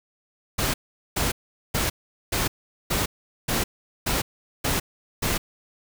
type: noise bursts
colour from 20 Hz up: pink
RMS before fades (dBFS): -24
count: 9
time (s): 0.58-5.38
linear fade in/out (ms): 10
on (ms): 160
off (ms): 420
effects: none